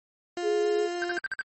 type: tone with vibrato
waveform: 30% pulse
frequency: 350 Hz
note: F4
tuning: 4 cents sharp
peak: -27 dBFS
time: 0.37-1.18 s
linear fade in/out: 2 ms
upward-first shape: sine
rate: 7.2 Hz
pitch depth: 8 cents each way
type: tone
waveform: sine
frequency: 417.3 Hz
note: G#4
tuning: 8 cents sharp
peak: -23 dBFS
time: 0.42-0.89 s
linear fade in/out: 50 ms
type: tone bursts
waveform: triangle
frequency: 1567 Hz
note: G6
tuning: 1 cent flat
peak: -25 dBFS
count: 6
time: 1.02-1.411 s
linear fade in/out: 0 ms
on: 21 ms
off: 53 ms
effects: MP3 32 kbps